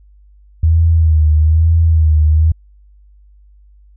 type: tone with vibrato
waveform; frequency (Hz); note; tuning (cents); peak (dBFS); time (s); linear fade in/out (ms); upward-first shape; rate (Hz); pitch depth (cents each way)
sine; 79.6; D#2; +40; -7; 0.63-2.52; 5; sine; 1.1; 64
effects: added 50 Hz sine -42 dBFS peak until 3.96 s